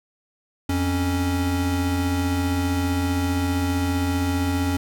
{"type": "tone pair together", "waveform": "square", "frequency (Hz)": [87.31, 277.2], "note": ["F2", "C#4"], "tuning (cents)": [0, 0], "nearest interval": "octave + minor sixth", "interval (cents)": 2000, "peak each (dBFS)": -24, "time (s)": [0.69, 4.77], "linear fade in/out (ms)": 5, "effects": []}